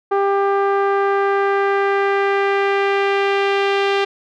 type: tone with low-pass filter sweep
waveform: sawtooth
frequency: 396.8 Hz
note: G4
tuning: 21 cents sharp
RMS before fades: -17 dBFS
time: 0.11-4.05 s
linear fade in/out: 10 ms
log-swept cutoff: 1100 to 3200 Hz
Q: 1.6
effects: none